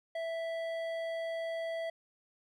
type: tone with hard clipping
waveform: sine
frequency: 659.3 Hz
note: E5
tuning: in tune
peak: -36 dBFS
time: 0.15-1.9 s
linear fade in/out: 5 ms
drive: 10 dB
effects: none